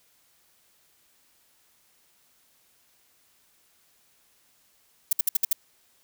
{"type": "noise bursts", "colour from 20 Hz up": "violet", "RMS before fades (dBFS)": -21, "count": 6, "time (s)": [5.11, 5.53], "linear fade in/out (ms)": 5, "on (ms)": 20, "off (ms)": 60, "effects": ["white hiss -64 dBFS RMS until 6.03 s"]}